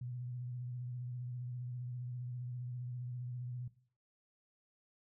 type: tone with vibrato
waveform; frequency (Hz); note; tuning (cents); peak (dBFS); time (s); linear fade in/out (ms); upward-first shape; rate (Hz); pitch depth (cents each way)
sine; 123.47; B2; 0; -40; 0.01-3.68; 5; sine; 15; 42
effects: noise-tail reverb RT60 0.5 s tail -17 dB re dry